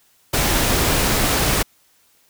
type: noise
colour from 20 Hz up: pink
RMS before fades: -18 dBFS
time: 0.33-1.63 s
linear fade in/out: 10 ms
effects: white hiss -58 dBFS RMS until 2.29 s